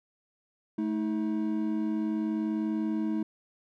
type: tone pair together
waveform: triangle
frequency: 217.1 / 317.7 Hz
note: A3 / D#4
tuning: -23 / +36 cents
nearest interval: perfect fifth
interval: 659 cents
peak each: -28 dBFS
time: 0.78-3.23 s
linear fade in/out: 5 ms
effects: none